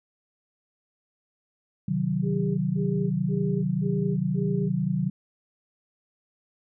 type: chord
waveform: sine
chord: C diminished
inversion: none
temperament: equal with one note detuned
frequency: 130.81 / 155.56 / 186.28 Hz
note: C3 / Eb3 / Gb3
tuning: 0 / 0 / +12 cents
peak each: -30 / -27 / -26 dBFS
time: 1.88-5.1 s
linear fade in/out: 5 ms
type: tone bursts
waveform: sine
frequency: 403.8 Hz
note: G#4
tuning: 49 cents flat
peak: -30 dBFS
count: 5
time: 2.22-4.7 s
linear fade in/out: 50 ms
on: 360 ms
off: 170 ms
effects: none